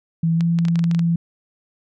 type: tone with pitch glide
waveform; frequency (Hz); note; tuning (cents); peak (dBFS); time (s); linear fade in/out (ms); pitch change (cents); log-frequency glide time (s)
sine; 164.81 to 168.56; E3 to E3; 0 to +39; -15; 0.23-1.16; 5; +39; 0.36-0.41
type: clicks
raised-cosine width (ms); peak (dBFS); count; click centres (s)
0.2; -15; 10; 0.408 / 0.588 / 0.652 / 0.684 / 0.757 / 0.792 / 0.841 / 0.913 / 0.948 / 0.993
effects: none